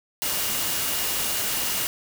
sine tone in noise, 2852 Hz, F7, 36 cents sharp, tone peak -37 dBFS, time 0.22-1.87 s, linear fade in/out 0 ms, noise white, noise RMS -26 dBFS, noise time 0.22-1.87 s, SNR -14 dB, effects none

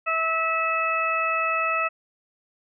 harmonic tone, 650 Hz, E5, 24 cents flat, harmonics 1 / 2 / 3 / 4, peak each -30 / -24 / -32 / -26 dBFS, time 0.06-1.89 s, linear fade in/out 20 ms, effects none

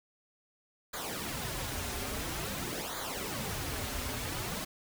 pink noise with flanger, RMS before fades -37 dBFS, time 0.93-4.65 s, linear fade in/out 10 ms, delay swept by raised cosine 0.36 to 6.26 ms, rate 0.49 Hz, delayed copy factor -0.75, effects none

